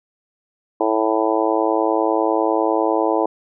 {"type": "harmonic tone", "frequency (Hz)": 110, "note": "A2", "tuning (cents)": 0, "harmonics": [3, 4, 5, 6, 7, 8, 9], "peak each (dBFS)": [-21, -22, -23, -24, -24, -25, -26], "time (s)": [0.8, 3.26], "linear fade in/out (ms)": 5, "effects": []}